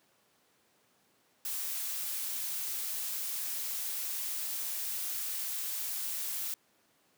blue noise, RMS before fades -36 dBFS, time 1.45-6.54 s, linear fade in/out 2 ms, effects pink hiss -69 dBFS RMS until 7.17 s + high-pass 200 Hz 12 dB/octave

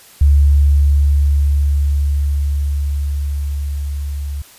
sine tone with level ramp, 71.5 Hz, D2, 46 cents flat, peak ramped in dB -6 to -20 dBFS, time 0.21-4.42 s, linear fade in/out 5 ms, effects white hiss -43 dBFS RMS until 4.58 s + resampled to 32000 Hz

